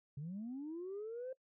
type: linear sweep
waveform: sine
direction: up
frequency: 134.4 to 529 Hz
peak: -40 dBFS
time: 0.17-1.33 s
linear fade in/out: 5 ms
effects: noise-tail reverb RT60 0.1 s tail -20 dB re dry + tanh soft clip ceiling -38 dBFS